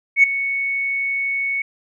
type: tone with ADSR envelope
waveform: sine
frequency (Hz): 2217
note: C#7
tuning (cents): 0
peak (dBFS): -5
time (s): 0.16-1.62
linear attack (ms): 74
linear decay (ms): 9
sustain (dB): -14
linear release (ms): 4
effects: tanh soft clip ceiling -1 dBFS